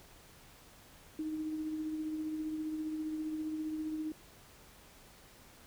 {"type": "tone with tremolo", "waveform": "sine", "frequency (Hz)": 311.1, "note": "D#4", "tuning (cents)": 0, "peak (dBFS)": -33, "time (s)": [1.19, 4.12], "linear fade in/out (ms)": 2, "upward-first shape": "triangle", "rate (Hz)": 15, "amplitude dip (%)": 40, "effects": ["pink hiss -58 dBFS RMS until 5.66 s"]}